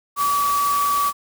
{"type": "tone in noise", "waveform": "sine", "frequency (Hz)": 1144, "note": "D6", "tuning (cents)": -46, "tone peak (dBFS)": -17, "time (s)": [0.16, 1.13], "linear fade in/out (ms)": 50, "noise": "white", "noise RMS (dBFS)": -29, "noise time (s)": [0.16, 1.13], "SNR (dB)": 9, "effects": []}